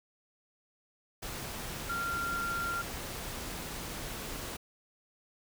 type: tone in noise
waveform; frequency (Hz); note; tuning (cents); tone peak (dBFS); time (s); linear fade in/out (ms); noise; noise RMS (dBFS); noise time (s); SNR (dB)
sine; 1384; F6; -16; -32; 1.89-2.82; 10; pink; -40; 1.22-4.57; +5
effects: none